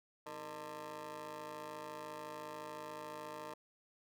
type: ring-modulated tone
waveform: 20% pulse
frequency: 145.4 Hz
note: D3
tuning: 17 cents flat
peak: -37 dBFS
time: 0.26-3.54 s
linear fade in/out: 5 ms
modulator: 754 Hz
effects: none